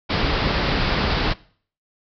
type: low-pass noise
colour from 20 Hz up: pink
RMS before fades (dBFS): -21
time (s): 0.09-1.34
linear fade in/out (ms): 20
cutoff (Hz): 5100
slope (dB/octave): 96
effects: noise-tail reverb RT60 0.5 s tail -21 dB re dry